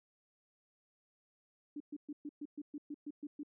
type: tone bursts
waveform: sine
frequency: 293.7 Hz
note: D4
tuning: in tune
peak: -40 dBFS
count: 11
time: 1.76-3.433 s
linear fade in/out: 5 ms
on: 43 ms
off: 120 ms
effects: none